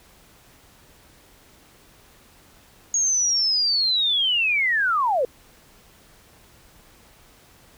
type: linear sweep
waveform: sine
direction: down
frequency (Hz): 6645 to 466.2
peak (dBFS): -18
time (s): 2.94-5.25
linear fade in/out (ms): 2
effects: pink hiss -53 dBFS RMS until 7.77 s